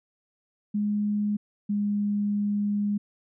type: tone pair in turn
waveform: sine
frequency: 207.7 / 205.4 Hz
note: G#3 / G#3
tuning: 0 / -19 cents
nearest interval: unison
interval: 19 cents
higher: first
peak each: -23 dBFS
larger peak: neither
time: 0.74-1.37 / 1.69-2.98 s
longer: second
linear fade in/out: 10 ms
effects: none